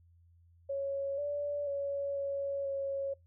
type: tone with pitch steps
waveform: sine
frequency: 553 / 579 / 561 / 557 / 550 Hz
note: C#5 / D5 / C#5 / C#5 / C#5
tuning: -4 / -25 / +21 / +8 / -14 cents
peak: -32 dBFS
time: 0.69-3.14 s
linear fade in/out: 10 ms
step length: 490 ms
effects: noise-tail reverb RT60 0.2 s tail -26 dB re dry + added 85 Hz sine -60 dBFS peak until 3.26 s